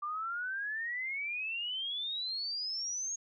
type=exponential sweep; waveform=sine; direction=up; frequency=1174.7 to 6645 Hz; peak=-34 dBFS; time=0.02-3.16 s; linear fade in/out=10 ms; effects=none